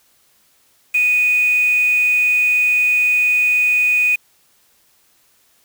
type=tone with quantisation; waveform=sine; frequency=2481 Hz; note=D#7; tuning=6 cents flat; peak=-12 dBFS; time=0.94-4.16 s; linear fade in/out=10 ms; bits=5; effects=white hiss -57 dBFS RMS until 5.64 s